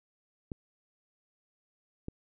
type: clicks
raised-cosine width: 3 ms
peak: -24 dBFS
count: 2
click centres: 0.518 / 2.084 s
effects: none